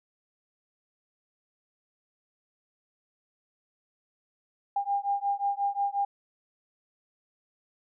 sine beating tone pair, 800 / 805.6 Hz, G5 / G5, +35 / +47 cents, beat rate 5.6 Hz, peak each -29 dBFS, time 4.76-6.05 s, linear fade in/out 5 ms, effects none

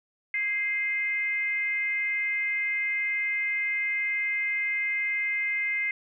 sine tone with frequency modulation, 2093 Hz, C7, in tune, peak -25 dBFS, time 0.34-5.91 s, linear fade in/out 2 ms, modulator 444 Hz, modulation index 0.42, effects none

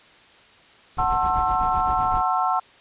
brown noise with tremolo, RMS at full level -29 dBFS, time 0.97-2.22 s, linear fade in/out 5 ms, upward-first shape triangle, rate 7.8 Hz, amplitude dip 75%
sine chord, F# half-diminished seventh, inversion none, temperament just, 740 / 888 / 1065.6 / 1332 Hz, F#5 / A5 / C6 / E6, 0 / +16 / +31 / +18 cents, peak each -23 / -26 / -25 / -25 dBFS, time 0.98-2.6 s, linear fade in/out 10 ms
effects white hiss -51 dBFS RMS until 2.8 s + resampled to 8000 Hz

